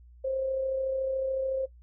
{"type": "tone with amplitude modulation", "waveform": "sine", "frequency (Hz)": 530, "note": "C5", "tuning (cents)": 22, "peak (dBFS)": -25, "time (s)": [0.24, 1.66], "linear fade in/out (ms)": 10, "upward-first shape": "sine", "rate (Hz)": 33.8, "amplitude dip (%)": 35, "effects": ["noise-tail reverb RT60 0.1 s tail -18 dB re dry", "added 60 Hz sine -50 dBFS peak until 1.82 s"]}